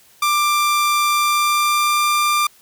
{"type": "tone with pitch glide", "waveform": "sawtooth", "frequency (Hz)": [1184, 1190.9], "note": ["D6", "D6"], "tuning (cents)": [14, 24], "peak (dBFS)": -11, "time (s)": [0.22, 2.47], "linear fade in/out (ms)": 5, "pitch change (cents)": 10, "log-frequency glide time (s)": [1.09, 2.04], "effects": ["white hiss -51 dBFS RMS until 2.61 s"]}